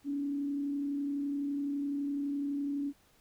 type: tone with frequency modulation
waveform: sine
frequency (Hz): 283.3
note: C#4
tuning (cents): +38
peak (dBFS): -31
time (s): 0.04-2.93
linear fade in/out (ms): 50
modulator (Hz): 31.9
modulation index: 0.27
effects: pink hiss -66 dBFS RMS until 3.2 s